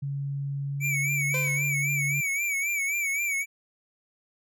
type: tone with pitch glide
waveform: sine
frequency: 140 to 143.11 Hz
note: C#3 to D3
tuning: +18 to -44 cents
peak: -28 dBFS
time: 0.02-2.21 s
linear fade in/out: 10 ms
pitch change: +38 cents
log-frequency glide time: 0.66-1.25 s
type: tone with vibrato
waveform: square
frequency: 2283 Hz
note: D7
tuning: 50 cents flat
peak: -26 dBFS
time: 0.8-3.46 s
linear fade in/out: 50 ms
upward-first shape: sine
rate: 3.8 Hz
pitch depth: 76 cents each way
type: tone with exponential decay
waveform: sawtooth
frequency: 512 Hz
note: C5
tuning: 38 cents flat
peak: -26 dBFS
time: 1.34-1.9 s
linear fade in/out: 2 ms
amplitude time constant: 120 ms
effects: none